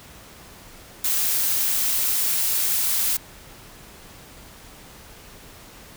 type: noise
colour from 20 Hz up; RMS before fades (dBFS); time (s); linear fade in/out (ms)
blue; -22; 1.04-3.17; 5
effects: pink hiss -45 dBFS RMS until 5.96 s